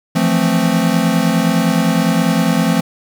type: chord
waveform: square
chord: F major seventh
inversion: third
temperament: equal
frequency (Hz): 164.81 / 174.61 / 220 / 261.6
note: E3 / F3 / A3 / C4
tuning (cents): 0 / 0 / 0 / 0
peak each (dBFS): -21 / -17 / -18 / -19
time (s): 0.15-2.81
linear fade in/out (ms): 10
effects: 8-bit